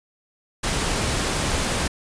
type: noise with amplitude modulation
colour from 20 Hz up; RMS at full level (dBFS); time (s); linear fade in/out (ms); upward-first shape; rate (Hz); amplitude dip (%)
pink; -22; 0.63-1.88; 10; sine; 300; 30
effects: resampled to 22050 Hz